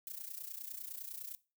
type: noise with amplitude modulation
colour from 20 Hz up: violet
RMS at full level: -42 dBFS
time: 0.07-1.35 s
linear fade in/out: 0 ms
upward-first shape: sine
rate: 29.9 Hz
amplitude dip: 80%
effects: noise-tail reverb RT60 0.3 s tail -19 dB re dry